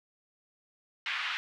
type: band-pass noise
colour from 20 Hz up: white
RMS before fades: -34 dBFS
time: 1.06-1.37 s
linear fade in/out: 0 ms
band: 1200 to 3000 Hz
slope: 24 dB/octave
effects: none